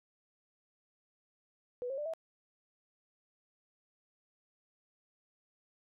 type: tone with pitch steps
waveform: sine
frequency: 492.6 / 540.3 / 592.6 / 650 Hz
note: B4 / C#5 / D5 / E5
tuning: -5 / -44 / +15 / -24 cents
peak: -35 dBFS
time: 1.82-2.136 s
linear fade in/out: 0 ms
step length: 79 ms
effects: none